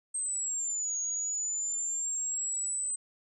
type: exponential two-way sweep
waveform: sine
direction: down then up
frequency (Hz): 8372 to 6645 to 8130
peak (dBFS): -30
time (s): 0.14-2.96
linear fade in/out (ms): 10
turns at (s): 0.98
effects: none